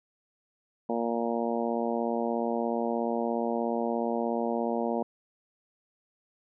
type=harmonic tone; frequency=116.9 Hz; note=A#2; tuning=5 cents sharp; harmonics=2 / 3 / 4 / 5 / 6 / 7 / 8; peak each=-31 / -35 / -33 / -34 / -35 / -38 / -39 dBFS; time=0.89-5.03 s; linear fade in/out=5 ms; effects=none